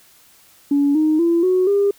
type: tone with pitch steps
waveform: sine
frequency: 284.3 / 310 / 338.1 / 368.7 / 402.1 Hz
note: C#4 / D#4 / E4 / F#4 / G4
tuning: +44 / -6 / +44 / -6 / +44 cents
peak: -12 dBFS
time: 0.71-1.91 s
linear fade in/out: 5 ms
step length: 240 ms
effects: tanh soft clip ceiling -8 dBFS + white hiss -51 dBFS RMS until 1.98 s